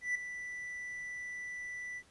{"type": "tone with ADSR envelope", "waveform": "triangle", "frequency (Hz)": 1975.5, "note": "B6", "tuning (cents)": 0, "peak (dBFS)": -27, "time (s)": [0.01, 2.03], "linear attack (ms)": 140, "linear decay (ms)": 7, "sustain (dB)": -11, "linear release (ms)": 58, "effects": ["pink hiss -64 dBFS RMS until 2.1 s", "resampled to 24000 Hz"]}